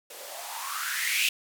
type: noise with band-pass filter sweep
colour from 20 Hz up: violet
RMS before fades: -31 dBFS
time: 0.1-1.29 s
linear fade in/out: 5 ms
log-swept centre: 440 to 2800 Hz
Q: 6.5
effects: none